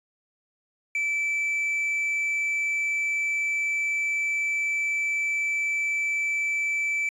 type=tone with quantisation; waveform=triangle; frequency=2318 Hz; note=D7; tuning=23 cents flat; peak=-22 dBFS; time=0.95-7.09 s; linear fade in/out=2 ms; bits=8; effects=resampled to 24000 Hz